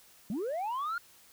sine linear sweep, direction up, 178.2 to 1435 Hz, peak -29 dBFS, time 0.3-0.98 s, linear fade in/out 2 ms, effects tanh soft clip ceiling -30 dBFS + white hiss -59 dBFS RMS until 1.32 s

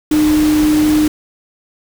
sine tone in noise, 304.5 Hz, D#4, 37 cents flat, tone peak -9 dBFS, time 0.11-1.08 s, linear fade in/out 5 ms, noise pink, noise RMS -23 dBFS, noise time 0.11-1.08 s, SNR +11 dB, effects none

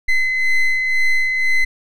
triangle ring-modulated tone, 1021 Hz, C6, 43 cents flat, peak -8 dBFS, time 0.08-1.65 s, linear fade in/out 10 ms, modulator 1020 Hz, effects none

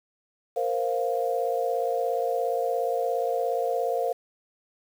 sine chord, Bb suspended second, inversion none, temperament equal, 466.2 / 523.3 / 698.5 Hz, Bb4 / C5 / F5, 0 / 0 / 0 cents, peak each -28 dBFS, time 0.56-4.13 s, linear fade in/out 10 ms, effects 8-bit

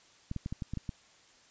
clicks, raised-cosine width 5 ms, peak -23 dBFS, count 8, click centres 0.314 / 0.363 / 0.461 / 0.525 / 0.622 / 0.736 / 0.773 / 0.892 s, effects white hiss -61 dBFS RMS until 1.5 s + resampled to 16000 Hz

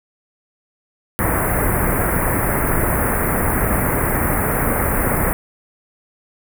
pink band-stop noise, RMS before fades -18 dBFS, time 1.19-5.33 s, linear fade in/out 0 ms, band 2100 to 9600 Hz, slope 48 dB/octave, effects none

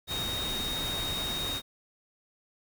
sine tone in noise, 3729 Hz, A#7, in tune, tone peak -32 dBFS, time 0.07-1.62 s, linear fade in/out 50 ms, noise pink, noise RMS -36 dBFS, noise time 0.07-1.62 s, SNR +1 dB, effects none

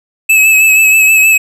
square tone with vibrato, 2591 Hz, E7, 30 cents flat, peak -5 dBFS, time 0.29-1.38 s, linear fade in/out 10 ms, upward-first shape sine, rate 6.3 Hz, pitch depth 30 cents each way, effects none

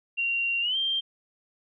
sine tone with pitch glide, 2759 to 3169 Hz, F7 to G7, -22 to +18 cents, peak -24 dBFS, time 0.17-1.01 s, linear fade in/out 20 ms, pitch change +240 cents, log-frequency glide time 0.61-0.77 s, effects none

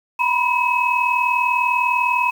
sine tone cluster, 963 / 1003 / 2566 Hz, B5 / B5 / E7, -44 / +26 / -47 cents, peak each -20 dBFS, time 0.19-2.31 s, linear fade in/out 10 ms, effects 7-bit

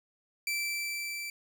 sawtooth tone with level ramp, 2333 Hz, D7, 12 cents flat, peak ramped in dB -26 to -33 dBFS, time 0.47-1.3 s, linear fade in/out 2 ms, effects none

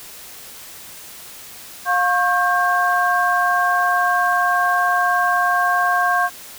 sine tone cluster, 711 / 1090 / 1588 Hz, F5 / C#6 / G6, +31 / -29 / +22 cents, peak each -19 dBFS, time 1.85-6.3 s, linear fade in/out 50 ms, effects white hiss -38 dBFS RMS until 6.58 s

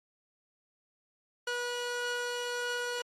sawtooth tone pair together, 486 / 1456.4 Hz, B4 / F#6, -28 / -28 cents, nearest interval octave + perfect fifth, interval 1900 cents, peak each -31 / -32 dBFS, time 1.47-3.02 s, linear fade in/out 5 ms, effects low-pass 8000 Hz 12 dB/octave + AAC 48 kbps

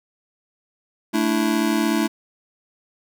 square chord, A suspended fourth, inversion none, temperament just, 220 / 293.3 / 330 Hz, A3 / D4 / E4, 0 / -2 / +2 cents, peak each -23 / -24 / -23 dBFS, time 1.13-2.08 s, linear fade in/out 20 ms, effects none

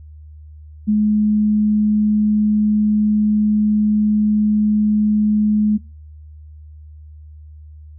sine tone, 211.5 Hz, G#3, 32 cents sharp, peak -12 dBFS, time 0.87-5.78 s, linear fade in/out 20 ms, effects noise-tail reverb RT60 0.3 s tail -24 dB re dry + added 76 Hz sine -36 dBFS peak until 7.98 s

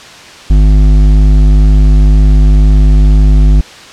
sine tone with hard clipping, 51 Hz, G#1, 31 cents flat, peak -4 dBFS, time 0.5-3.61 s, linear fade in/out 5 ms, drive 10 dB, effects white hiss -31 dBFS RMS until 3.92 s + low-pass 5000 Hz 12 dB/octave

